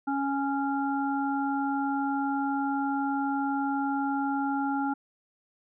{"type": "harmonic tone", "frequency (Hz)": 277.2, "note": "C#4", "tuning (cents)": 0, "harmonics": [1, 3, 5], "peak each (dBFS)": [-28, -30, -35], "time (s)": [0.07, 4.94], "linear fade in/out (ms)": 10, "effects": []}